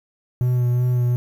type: tone with vibrato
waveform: triangle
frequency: 123.47 Hz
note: B2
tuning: in tune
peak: -14 dBFS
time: 0.41-1.16 s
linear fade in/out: 0 ms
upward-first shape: sine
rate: 2.7 Hz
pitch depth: 21 cents each way
effects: 8-bit